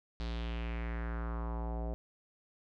square tone with low-pass filter sweep, 57.7 Hz, A#1, 17 cents flat, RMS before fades -37 dBFS, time 0.2-1.94 s, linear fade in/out 0 ms, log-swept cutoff 4300 to 630 Hz, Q 2.8, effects none

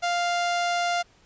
sawtooth tone, 698.5 Hz, F5, in tune, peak -19 dBFS, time 0.02-1.03 s, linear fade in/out 20 ms, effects pink hiss -59 dBFS RMS until 1.25 s + resampled to 16000 Hz

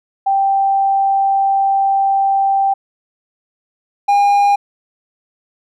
sine / triangle tone pair in turn, 784 / 809.3 Hz, G5 / G#5, 0 / -45 cents, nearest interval minor second, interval 55 cents, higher second, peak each -11 / -7 dBFS, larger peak second, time 0.26-2.74 / 4.08-4.56 s, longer first, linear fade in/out 10 ms, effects none

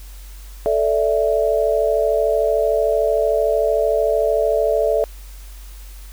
sine chord, A suspended fourth, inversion none, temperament just, 440 / 586.7 / 660 Hz, A4 / D5 / E5, 0 / -2 / +2 cents, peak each -19 / -19 / -19 dBFS, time 0.66-5.04 s, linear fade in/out 0 ms, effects added 47 Hz sine -34 dBFS peak until 6.12 s + white hiss -46 dBFS RMS until 6.12 s

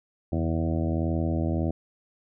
harmonic tone with a mistuned harmonic, 81.6 Hz, E2, 17 cents flat, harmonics 1 / 2 / 3 / 4 / 5 / 6 / 7 / 8 / 9, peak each -27 / -30 / -31 / -31 / -43 / -41 / -37 / -38 / -42 dBFS, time 0.32-1.71 s, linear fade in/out 5 ms, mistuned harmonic 1, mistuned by +93 cents, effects none

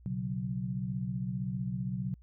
sine chord, B suspended second, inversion none, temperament just, 123.47 / 138.9 / 185.21 Hz, B2 / C#3 / F#3, 0 / +4 / +2 cents, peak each -36 / -38 / -35 dBFS, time 0.06-2.14 s, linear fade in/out 0 ms, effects added 60 Hz sine -53 dBFS peak until 2.22 s

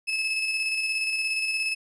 35% pulse tone with tremolo, 2600 Hz, E7, 24 cents flat, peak -22 dBFS, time 0.07-1.75 s, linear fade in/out 20 ms, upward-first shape square, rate 17 Hz, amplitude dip 30%, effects resampled to 24000 Hz

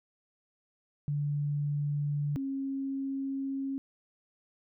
sine tone pair in turn, 145.6 / 271.5 Hz, D3 / C#4, -15 / -36 cents, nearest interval major seventh, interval 1079 cents, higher second, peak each -28 / -31 dBFS, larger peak first, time 1.08-2.36 / 2.36-3.78 s, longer second, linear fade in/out 0 ms, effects none

